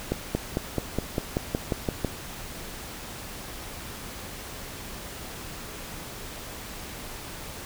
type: accelerating click train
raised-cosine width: 2 ms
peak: -11 dBFS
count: 11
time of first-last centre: 0.12-2.047 s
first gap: 230 ms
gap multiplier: 0.96
effects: pink hiss -39 dBFS RMS until 7.65 s